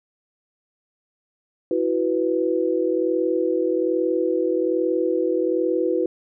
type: chord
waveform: sine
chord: E suspended second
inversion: none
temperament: just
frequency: 329.6 / 370.8 / 494.4 Hz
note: E4 / F#4 / B4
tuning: 0 / +4 / +2 cents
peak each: -23 dBFS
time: 1.71-6.06 s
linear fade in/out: 2 ms
effects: none